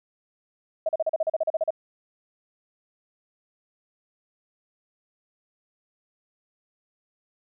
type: tone bursts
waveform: sine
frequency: 638 Hz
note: D#5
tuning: 43 cents sharp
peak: -20 dBFS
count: 13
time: 0.86-1.706 s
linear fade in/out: 5 ms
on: 30 ms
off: 38 ms
effects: none